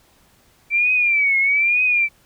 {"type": "tone with vibrato", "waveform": "sine", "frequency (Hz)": 2330, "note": "D7", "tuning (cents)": -14, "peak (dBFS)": -14, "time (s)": [0.7, 2.09], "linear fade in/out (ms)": 50, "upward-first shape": "triangle", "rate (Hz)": 1.1, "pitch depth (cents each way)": 140, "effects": ["pink hiss -56 dBFS RMS until 2.25 s"]}